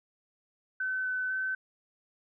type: tone with pitch steps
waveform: sine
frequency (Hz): 1522 / 1511 / 1529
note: F#6 / F#6 / G6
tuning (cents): +48 / +36 / -44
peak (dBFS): -29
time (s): 0.8-1.55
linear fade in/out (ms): 5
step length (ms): 250
effects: none